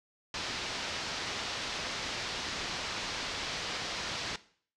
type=low-pass noise; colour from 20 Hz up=white; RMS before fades=-37 dBFS; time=0.34-4.36 s; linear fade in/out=2 ms; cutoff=5300 Hz; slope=24 dB/octave; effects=noise-tail reverb RT60 0.5 s tail -17 dB re dry + low-pass 9000 Hz 12 dB/octave